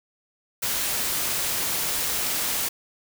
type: noise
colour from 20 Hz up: white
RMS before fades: -26 dBFS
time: 0.62-2.69 s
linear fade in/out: 10 ms
effects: none